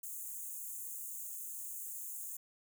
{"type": "high-pass noise", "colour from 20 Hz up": "white", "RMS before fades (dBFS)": -44, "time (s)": [0.03, 2.37], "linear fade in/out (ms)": 5, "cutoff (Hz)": 6500, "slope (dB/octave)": 96, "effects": []}